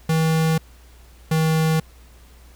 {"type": "tone pair in turn", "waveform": "square", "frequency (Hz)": [160.4, 159.29], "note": ["E3", "D#3"], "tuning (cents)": [-47, 41], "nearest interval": "unison", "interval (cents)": 12, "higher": "first", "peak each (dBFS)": -17, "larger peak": "neither", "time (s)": [[0.09, 0.58], [1.31, 1.8]], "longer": "neither", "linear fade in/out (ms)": 5, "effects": ["added 60 Hz sine -45 dBFS peak until 2.55 s", "pink hiss -53 dBFS RMS until 2.55 s"]}